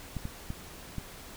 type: clicks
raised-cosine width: 5 ms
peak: -22 dBFS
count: 4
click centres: 0.167 / 0.254 / 0.504 / 0.983 s
effects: pink hiss -47 dBFS RMS until 1.36 s